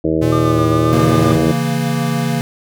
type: harmonic tone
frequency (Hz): 79.7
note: D#2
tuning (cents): +42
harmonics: 1 / 2 / 3 / 4 / 5 / 6 / 7 / 8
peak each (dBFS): -26 / -22 / -28 / -16 / -22 / -21 / -24 / -28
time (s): 0.04-1.52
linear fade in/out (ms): 5
type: tone with vibrato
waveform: square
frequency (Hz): 116.54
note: A#2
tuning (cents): 0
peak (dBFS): -17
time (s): 0.21-1.37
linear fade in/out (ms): 20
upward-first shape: triangle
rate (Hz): 1.6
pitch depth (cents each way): 64
type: tone with tremolo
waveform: triangle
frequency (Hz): 1200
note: D6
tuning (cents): +37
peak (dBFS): -17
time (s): 0.32-1.32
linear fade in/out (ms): 5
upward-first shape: square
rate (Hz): 7.5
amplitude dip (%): 40
type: chord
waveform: square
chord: A# diminished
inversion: first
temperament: equal with one note detuned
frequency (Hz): 138.59 / 166.25 / 233.1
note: C#3 / E3 / A#3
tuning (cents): 0 / +15 / 0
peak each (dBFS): -20 / -21 / -20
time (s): 0.93-2.41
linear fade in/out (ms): 0
effects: none